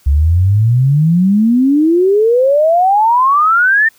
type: exponential sweep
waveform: sine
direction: up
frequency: 67.5 to 1832 Hz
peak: -7 dBFS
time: 0.06-3.89 s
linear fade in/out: 10 ms
effects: white hiss -50 dBFS RMS until 3.98 s